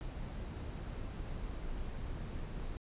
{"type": "noise", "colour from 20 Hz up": "brown", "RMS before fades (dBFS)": -41, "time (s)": [0.01, 2.77], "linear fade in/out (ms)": 0, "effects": ["resampled to 8000 Hz"]}